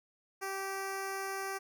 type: tone with notch filter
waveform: 10% pulse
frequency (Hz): 388.5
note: G4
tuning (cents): -16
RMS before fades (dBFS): -38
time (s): 0.41-1.59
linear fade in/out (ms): 20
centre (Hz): 3200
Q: 1.8
effects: none